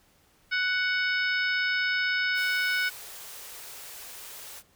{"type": "harmonic tone", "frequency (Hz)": 742, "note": "F#5", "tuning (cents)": 5, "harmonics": [2, 3, 4, 5, 6, 7], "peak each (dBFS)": [-26, -30, -37, -38, -42, -36], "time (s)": [0.51, 2.9], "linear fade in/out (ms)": 20}
{"type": "high-pass noise", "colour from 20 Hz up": "white", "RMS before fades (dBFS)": -43, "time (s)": [2.34, 4.63], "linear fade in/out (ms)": 50, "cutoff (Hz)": 360, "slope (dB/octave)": 48}
{"effects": ["pink hiss -63 dBFS RMS until 4.75 s"]}